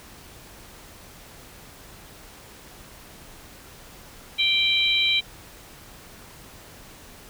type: harmonic tone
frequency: 784 Hz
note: G5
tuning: in tune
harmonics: 3 / 4 / 5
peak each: -23 / -23 / -23 dBFS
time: 4.38-5.21 s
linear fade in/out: 20 ms
effects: pink hiss -46 dBFS RMS until 7.29 s

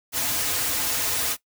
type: noise with comb filter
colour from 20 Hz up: white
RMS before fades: -25 dBFS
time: 0.12-1.37 s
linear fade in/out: 50 ms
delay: 5.2 ms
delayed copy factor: -0.9
effects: noise-tail reverb RT60 0.1 s tail -18 dB re dry

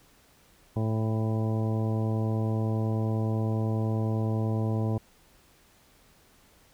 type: harmonic tone with a mistuned harmonic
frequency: 110 Hz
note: A2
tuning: in tune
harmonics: 1 / 2 / 3 / 4 / 5 / 6 / 7 / 9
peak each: -26 / -32 / -36 / -38 / -40 / -42 / -43 / -45 dBFS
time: 0.76-4.98 s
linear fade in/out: 5 ms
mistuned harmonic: 7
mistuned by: +36 cents
effects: pink hiss -60 dBFS RMS until 6.73 s

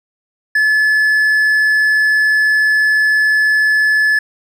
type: tone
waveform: triangle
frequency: 1723 Hz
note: A6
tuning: 37 cents flat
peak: -8 dBFS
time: 0.55-4.19 s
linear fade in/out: 5 ms
effects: none

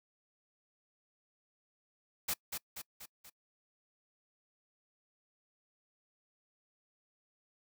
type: noise with echo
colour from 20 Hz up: white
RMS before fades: -34 dBFS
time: 2.28-2.34 s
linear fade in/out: 10 ms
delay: 240 ms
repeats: 4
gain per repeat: -5 dB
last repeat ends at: 3.3 s
effects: noise-tail reverb RT60 0.1 s tail -25 dB re dry

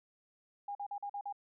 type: tone bursts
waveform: sine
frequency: 811 Hz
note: G#5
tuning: 41 cents flat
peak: -37 dBFS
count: 6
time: 0.68-1.326 s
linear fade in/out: 5 ms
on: 71 ms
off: 44 ms
effects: none

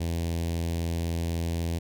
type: tone with notch filter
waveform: sawtooth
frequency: 83.8 Hz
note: E2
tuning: 29 cents sharp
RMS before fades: -29 dBFS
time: 0-1.79 s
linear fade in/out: 10 ms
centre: 1300 Hz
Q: 0.75
effects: none

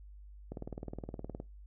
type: click train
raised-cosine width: 2 ms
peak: -27 dBFS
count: 18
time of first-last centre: 0.52-1.401 s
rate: 19.3 Hz
effects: noise-tail reverb RT60 0.2 s tail -20 dB re dry + added 50 Hz sine -49 dBFS peak until 1.66 s

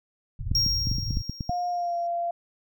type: low-pass noise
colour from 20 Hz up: pink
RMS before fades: -30 dBFS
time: 0.39-1.22 s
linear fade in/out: 5 ms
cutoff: 140 Hz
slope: 96 dB/octave
type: clicks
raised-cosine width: 5 ms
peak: -17 dBFS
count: 10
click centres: 0.515 / 0.664 / 0.871 / 0.915 / 0.984 / 1.108 / 1.171 / 1.296 / 1.408 / 1.495 s
type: tone with exponential decay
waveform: triangle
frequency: 5580 Hz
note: F8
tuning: 2 cents flat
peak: -18 dBFS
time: 0.55-2.07 s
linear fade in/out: 2 ms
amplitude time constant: 330 ms
type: tone with pitch glide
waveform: sine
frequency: 710 to 688.6 Hz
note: F5 to F5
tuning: +28 to -25 cents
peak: -25 dBFS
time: 1.49-2.31 s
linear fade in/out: 5 ms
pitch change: -53 cents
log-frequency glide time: 1.69-1.96 s
effects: none

